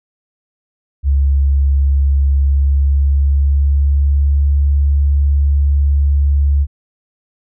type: tone with pitch glide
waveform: sine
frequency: 69.3 to 70.92 Hz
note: C#2 to C#2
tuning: 0 to +40 cents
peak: -9 dBFS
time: 1.03-6.67 s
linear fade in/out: 50 ms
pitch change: +40 cents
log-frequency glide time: 2.39-4.48 s
effects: none